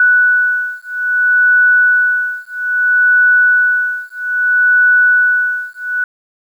sine beating tone pair, 1480 / 1480.61 Hz, F#6 / F#6, 0 / +1 cents, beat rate 0.61 Hz, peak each -12 dBFS, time 0-6.04 s, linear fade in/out 2 ms, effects 8-bit

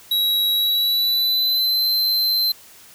square tone with pitch glide, 3868 to 4098 Hz, B7 to C8, -37 to -37 cents, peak -17 dBFS, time 0.11-2.52 s, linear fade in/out 5 ms, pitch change +100 cents, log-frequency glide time 0.53-1.9 s, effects white hiss -46 dBFS RMS until 2.94 s

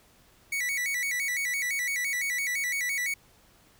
45% pulse tone with vibrato, 2093 Hz, C7, in tune, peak -27 dBFS, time 0.52-3.14 s, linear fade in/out 5 ms, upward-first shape square, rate 5.9 Hz, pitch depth 110 cents each way, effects pink hiss -60 dBFS RMS until 3.79 s

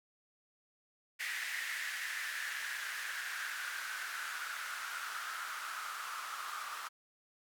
blue noise with band-pass filter sweep, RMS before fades -41 dBFS, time 1.19-6.89 s, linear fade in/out 20 ms, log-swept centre 1900 to 1200 Hz, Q 5.2, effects none

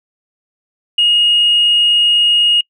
sine tone, 2868 Hz, F7, 45 cents sharp, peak -7 dBFS, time 0.98-2.61 s, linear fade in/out 5 ms, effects noise-tail reverb RT60 0.1 s tail -26 dB re dry + tanh soft clip ceiling -4 dBFS

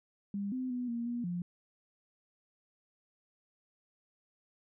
sine tone with pitch steps, 200.8 / 256.4 / 247.4 / 234.8 / 239.6 / 175.6 Hz, G3 / C4 / B3 / A#3 / A#3 / F3, +42 / -35 / +3 / +13 / +48 / +10 cents, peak -33 dBFS, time 0.34-1.42 s, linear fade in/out 2 ms, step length 180 ms, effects none

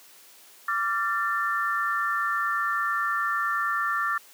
sine tone cluster, 1166 / 1375 / 1780 Hz, D6 / F6 / A6, -13 / -27 / +20 cents, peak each -28 dBFS, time 0.68-4.18 s, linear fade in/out 5 ms, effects white hiss -52 dBFS RMS until 4.33 s + high-pass 300 Hz 12 dB/octave

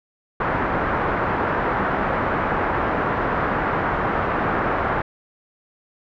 white low-pass noise, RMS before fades -22 dBFS, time 0.4-5.02 s, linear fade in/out 5 ms, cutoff 1500 Hz, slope 24 dB/octave, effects none

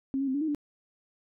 sine tone with pitch steps, 269 / 275.6 / 261.6 / 285.7 / 315.5 / 292.6 Hz, C4 / C#4 / C4 / D4 / D#4 / D4, +48 / -10 / 0 / -48 / +24 / -6 cents, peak -26 dBFS, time 0.14-0.548 s, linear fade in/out 0 ms, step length 68 ms, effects none

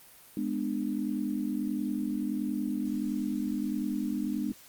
sine chord, G# diminished, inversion none, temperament just, 207.7 / 249.2 / 299 Hz, G#3 / B3 / D4, 0 / +16 / +31 cents, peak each -33 dBFS, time 0.37-4.52 s, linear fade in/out 2 ms, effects white hiss -54 dBFS RMS until 4.68 s + Opus 32 kbps

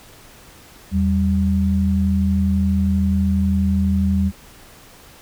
sine tone pair together, 82.2 / 194.38 Hz, E2 / G3, -4 / -14 cents, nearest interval octave + minor third, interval 1490 cents, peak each -18 / -17 dBFS, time 0.91-4.32 s, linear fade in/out 50 ms, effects pink hiss -45 dBFS RMS until 5.21 s

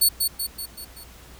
5% pulse tone with echo, 4435 Hz, C#8, in tune, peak -8 dBFS, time 0.01-0.09 s, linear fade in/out 10 ms, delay 190 ms, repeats 5, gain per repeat -5 dB, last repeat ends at 1.04 s, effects added 60 Hz sine -48 dBFS peak until 1.39 s + pink hiss -48 dBFS RMS until 1.39 s

